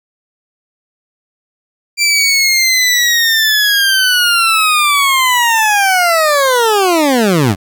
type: linear sweep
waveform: 20% pulse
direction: down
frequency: 2360 to 86.2 Hz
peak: -4 dBFS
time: 1.97-7.56 s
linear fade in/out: 50 ms
effects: none